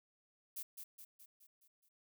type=noise with echo; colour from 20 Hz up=violet; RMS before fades=-44 dBFS; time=0.56-0.63 s; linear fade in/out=10 ms; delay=210 ms; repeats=6; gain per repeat=-5 dB; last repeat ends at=1.89 s; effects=none